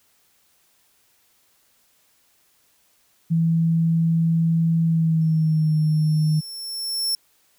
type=tone with pitch glide; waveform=sine; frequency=164.6 to 154.47 Hz; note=E3 to D#3; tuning=-2 to -12 cents; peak=-16 dBFS; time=3.3-6.41 s; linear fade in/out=20 ms; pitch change=-110 cents; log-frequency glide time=4.84-5.76 s
type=tone with exponential growth; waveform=sawtooth; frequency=5400 Hz; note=E8; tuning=41 cents sharp; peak=-17 dBFS; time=5.21-7.15 s; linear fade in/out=1 ms; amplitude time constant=420 ms
effects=white hiss -62 dBFS RMS until 7.58 s

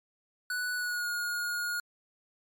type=tone with pitch glide; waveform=square; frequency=1480 to 1435.4 Hz; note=F#6 to F6; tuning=0 to +47 cents; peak=-31 dBFS; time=0.5-1.8 s; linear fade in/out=2 ms; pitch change=-53 cents; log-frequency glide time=0.75-1.08 s; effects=MP3 96 kbps

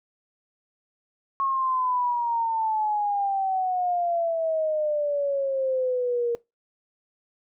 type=exponential sweep; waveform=sine; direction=down; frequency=1094 to 468.4 Hz; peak=-22 dBFS; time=1.4-6.35 s; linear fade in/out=0 ms; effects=noise-tail reverb RT60 0.2 s tail -21 dB re dry

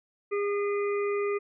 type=harmonic tone; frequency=406.8 Hz; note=G#4; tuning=36 cents flat; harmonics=1 / 3 / 5 / 6; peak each=-26 / -36 / -40 / -42 dBFS; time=0.31-1.39 s; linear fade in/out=20 ms; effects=none

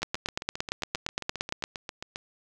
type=two click trains; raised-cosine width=0.2 ms; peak=-10 / -18 dBFS; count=15 / 17; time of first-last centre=0.03-1.639 / 0.02-2.159 s; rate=8.7 / 7.48 Hz; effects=none

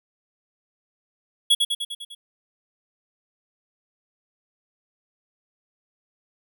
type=tone with echo; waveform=square; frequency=3349 Hz; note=G#7; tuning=14 cents sharp; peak=-14 dBFS; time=1.5-1.55 s; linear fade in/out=10 ms; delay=100 ms; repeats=6; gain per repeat=-4 dB; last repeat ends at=2.15 s; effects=none

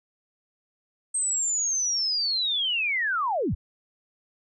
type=linear sweep; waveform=sine; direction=down; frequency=8380 to 32.57 Hz; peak=-23 dBFS; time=1.14-3.55 s; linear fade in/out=10 ms; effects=none

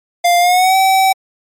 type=tone with pitch glide; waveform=square; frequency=698.5 to 766.1 Hz; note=F5 to G5; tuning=0 to -40 cents; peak=-9 dBFS; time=0.24-1.13 s; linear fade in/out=10 ms; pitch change=+160 cents; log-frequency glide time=0.39-0.76 s; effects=MP3 64 kbps

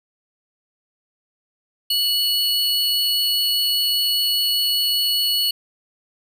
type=tone pair together; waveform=square; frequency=2947 / 4379 Hz; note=F#7 / C#8; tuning=-8 / -22 cents; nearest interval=perfect fifth; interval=686 cents; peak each=-22 / -20 dBFS; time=1.9-5.51 s; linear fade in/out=5 ms; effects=none

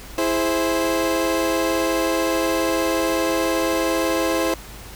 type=chord; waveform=30% pulse; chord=E augmented; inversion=none; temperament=equal; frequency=329.6 / 415.3 / 523.3 Hz; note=E4 / G#4 / B#4; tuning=0 / 0 / 0 cents; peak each=-19 / -25 / -20 dBFS; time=0.18-4.54 s; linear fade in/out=2 ms; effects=added 50 Hz sine -40 dBFS peak until 4.95 s + pink hiss -40 dBFS RMS until 4.95 s

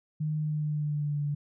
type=tone with pitch glide; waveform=sine; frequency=153.4 to 145.63 Hz; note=D#3 to D3; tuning=-24 to -14 cents; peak=-27 dBFS; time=0.2-1.35 s; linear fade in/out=10 ms; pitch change=-90 cents; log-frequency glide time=0.37-1.23 s; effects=none

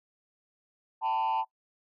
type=tone with frequency modulation; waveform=sine; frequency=888 Hz; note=A5; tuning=16 cents sharp; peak=-23 dBFS; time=1.01-1.45 s; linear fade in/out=50 ms; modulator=119 Hz; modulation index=0.75; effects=noise-tail reverb RT60 0.1 s tail -21 dB re dry + tanh soft clip ceiling -25 dBFS

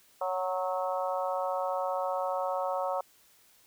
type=harmonic tone with a mistuned harmonic; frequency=185 Hz; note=F#3; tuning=in tune; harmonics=3 / 4 / 5 / 6 / 7; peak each=-32 / -34 / -36 / -38 / -39 dBFS; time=0.21-3.01 s; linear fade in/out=5 ms; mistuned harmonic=6; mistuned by=-18 cents; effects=white hiss -62 dBFS RMS until 3.66 s

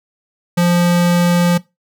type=tone; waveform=square; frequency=174.61 Hz; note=F3; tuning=in tune; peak=-11 dBFS; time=0.57-1.58 s; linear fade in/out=10 ms; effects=noise-tail reverb RT60 0.2 s tail -19 dB re dry

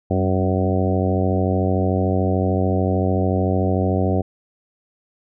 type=harmonic tone with a mistuned harmonic; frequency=93.5 Hz; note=F#2; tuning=19 cents sharp; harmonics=1 / 2 / 3 / 4 / 5 / 6 / 7 / 8; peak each=-20 / -23 / -25 / -26 / -27 / -28 / -28 / -29 dBFS; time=0.1-4.22 s; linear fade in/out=10 ms; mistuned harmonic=2; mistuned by=+40 cents; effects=none

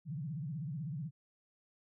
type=tone with vibrato; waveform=sine; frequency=150 Hz; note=D3; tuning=37 cents sharp; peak=-37 dBFS; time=0.05-1.11 s; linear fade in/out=50 ms; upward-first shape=sine; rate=16 Hz; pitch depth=250 cents each way; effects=none

